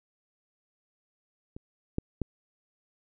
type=clicks; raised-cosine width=3 ms; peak=-28 / -15 / -16 dBFS; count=3; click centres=1.565 / 1.984 / 2.217 s; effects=none